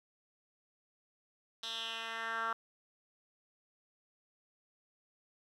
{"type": "tone with band-pass filter sweep", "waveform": "10% pulse", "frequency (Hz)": 226.7, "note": "A#3", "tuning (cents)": -48, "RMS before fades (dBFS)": -39, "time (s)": [1.63, 2.53], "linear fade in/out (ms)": 2, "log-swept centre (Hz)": [4000, 1300], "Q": 3.4, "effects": []}